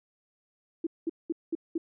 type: tone bursts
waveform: sine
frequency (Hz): 329.6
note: E4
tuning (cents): 0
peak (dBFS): -26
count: 5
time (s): 0.84-1.78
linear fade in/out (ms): 5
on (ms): 28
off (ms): 200
effects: none